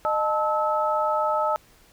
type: tone cluster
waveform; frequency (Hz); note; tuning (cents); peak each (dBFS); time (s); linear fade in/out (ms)
sine; 614 / 873 / 1297; D#5 / A5 / E6; -23 / -14 / -28; -25; 0.05-1.56; 0
effects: pink hiss -56 dBFS RMS until 1.92 s